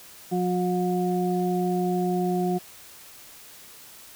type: harmonic tone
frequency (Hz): 180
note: F#3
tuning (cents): -47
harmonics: 1 / 2 / 4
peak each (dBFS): -25 / -26 / -29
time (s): 0.31-2.59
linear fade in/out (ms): 20
effects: white hiss -47 dBFS RMS until 4.15 s